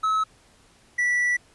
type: tone pair in turn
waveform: triangle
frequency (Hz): 1291 / 1957.2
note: E6 / B6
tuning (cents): -37 / -16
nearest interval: perfect fifth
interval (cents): 721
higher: second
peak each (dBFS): -18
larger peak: neither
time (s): 0.03-0.24 / 0.98-1.37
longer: second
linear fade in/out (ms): 10
effects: pink hiss -57 dBFS RMS until 1.54 s + resampled to 24000 Hz